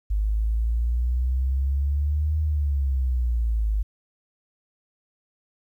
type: exponential two-way sweep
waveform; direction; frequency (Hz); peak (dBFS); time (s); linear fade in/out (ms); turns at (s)
sine; up then down; 50.9 to 77.78 to 50.9; -20; 0.1-3.83; 10; 2.4
effects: 10-bit